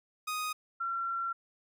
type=tone pair in turn; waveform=sawtooth / sine; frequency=1246 / 1362.9 Hz; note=D#6 / F6; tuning=+2 / -43 cents; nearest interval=major second; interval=155 cents; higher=second; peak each=-29 / -31 dBFS; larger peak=first; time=0.27-0.53 / 0.8-1.33 s; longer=second; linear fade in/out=10 ms; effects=none